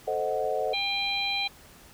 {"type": "chord", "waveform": "sine", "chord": "A diminished seventh", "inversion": "none", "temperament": "equal", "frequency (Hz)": [440, 523.3, 622.3, 740], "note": ["A4", "C5", "Eb5", "Gb5"], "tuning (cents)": [0, 0, 0, 0], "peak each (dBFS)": -31, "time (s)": [0.07, 0.74], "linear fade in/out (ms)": 10}
{"type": "harmonic tone", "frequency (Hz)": 800, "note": "G5", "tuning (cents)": 35, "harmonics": [1, 3, 4, 5], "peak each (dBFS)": [-34, -30, -34, -30], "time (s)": [0.73, 1.48], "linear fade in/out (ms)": 10}
{"effects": ["pink hiss -52 dBFS RMS until 1.93 s"]}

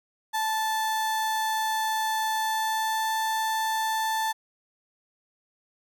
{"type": "tone with pitch glide", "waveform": "35% pulse", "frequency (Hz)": [877, 882.1], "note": ["A5", "A5"], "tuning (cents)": [-6, 4], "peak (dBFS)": -23, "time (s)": [0.33, 4.33], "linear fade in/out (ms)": 20, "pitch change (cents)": 10, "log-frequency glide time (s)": [2.34, 3.13], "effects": []}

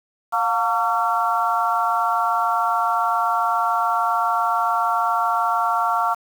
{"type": "harmonic tone with a mistuned harmonic", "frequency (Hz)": 227.1, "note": "A#3", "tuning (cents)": -45, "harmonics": [3, 4, 5, 6], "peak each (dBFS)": [-23, -23, -23, -23], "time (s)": [0.32, 6.15], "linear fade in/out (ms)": 20, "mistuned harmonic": 3, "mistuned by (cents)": 68, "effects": ["7-bit"]}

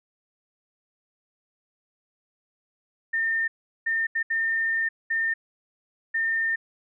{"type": "tone bursts at uneven times", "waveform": "sine", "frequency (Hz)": 1812, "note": "A#6", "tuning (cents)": -50, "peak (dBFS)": -22, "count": 6, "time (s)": [[3.13, 3.48], [3.86, 4.07], [4.15, 4.23], [4.3, 4.89], [5.1, 5.34], [6.14, 6.56]], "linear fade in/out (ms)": 10, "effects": []}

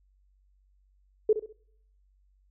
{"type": "tone with echo", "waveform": "sine", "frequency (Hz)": 430.9, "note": "A4", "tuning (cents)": -36, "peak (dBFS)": -17, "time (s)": [1.29, 1.33], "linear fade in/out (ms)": 5, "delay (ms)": 66, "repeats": 3, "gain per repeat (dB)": -10, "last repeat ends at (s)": 1.528, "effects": ["noise-tail reverb RT60 0.7 s tail -26 dB re dry", "added 48 Hz sine -62 dBFS peak until 2.5 s"]}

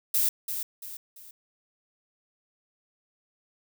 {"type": "noise with echo", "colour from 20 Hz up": "violet", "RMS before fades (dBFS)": -24, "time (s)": [0.14, 0.29], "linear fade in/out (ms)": 5, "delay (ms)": 340, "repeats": 3, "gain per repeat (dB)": -8, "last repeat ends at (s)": 1.31, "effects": []}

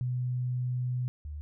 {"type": "tone pair in turn", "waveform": "sine", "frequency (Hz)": [125, 74.33], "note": ["B2", "D2"], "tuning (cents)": [21, 21], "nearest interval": "major sixth", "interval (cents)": 900, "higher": "first", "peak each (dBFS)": [-28, -36], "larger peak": "first", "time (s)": [[0.01, 1.08], [1.25, 1.41]], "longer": "first", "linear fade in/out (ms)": 0, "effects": []}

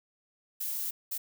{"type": "noise bursts at uneven times", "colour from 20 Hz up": "violet", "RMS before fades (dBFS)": -34, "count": 2, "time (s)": [[0.6, 0.91], [1.11, 1.18]], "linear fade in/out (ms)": 10, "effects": []}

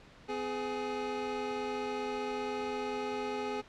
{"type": "tone pair together", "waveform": "25% pulse", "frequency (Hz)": [254.4, 418.9], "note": ["C4", "G#4"], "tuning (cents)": [-48, 15], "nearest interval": "major sixth", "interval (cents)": 863, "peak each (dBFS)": [-36, -31], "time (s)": [0.28, 3.62], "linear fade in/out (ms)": 20, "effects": ["pink hiss -56 dBFS RMS until 3.68 s", "low-pass 4000 Hz 12 dB/octave"]}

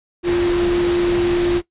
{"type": "tone in noise", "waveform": "sine", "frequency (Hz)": 349.2, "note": "F4", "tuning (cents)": 0, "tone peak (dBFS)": -14, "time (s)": [0.23, 1.62], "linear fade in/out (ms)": 50, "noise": "pink", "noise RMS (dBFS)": -25, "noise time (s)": [0.23, 1.62], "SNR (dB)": 8, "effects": ["noise-tail reverb RT60 0.1 s tail -17 dB re dry", "resampled to 8000 Hz"]}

